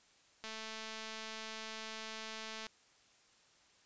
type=click train; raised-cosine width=0.2 ms; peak=-28 dBFS; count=491; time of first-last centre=0.44-2.667 s; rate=220 Hz; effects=white hiss -67 dBFS RMS until 3.85 s + resampled to 16000 Hz